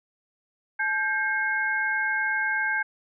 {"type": "tone cluster", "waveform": "sine", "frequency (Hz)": [863, 1582, 2161], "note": ["A5", "G6", "C#7"], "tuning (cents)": [-34, 15, -45], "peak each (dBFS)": [-32, -24, -31], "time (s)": [0.79, 2.83], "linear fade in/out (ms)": 10, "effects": []}